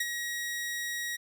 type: tone with ADSR envelope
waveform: sawtooth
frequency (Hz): 1900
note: A#6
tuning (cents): +33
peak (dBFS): -23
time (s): 0-1.17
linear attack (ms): 6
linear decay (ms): 33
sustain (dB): -6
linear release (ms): 18
effects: none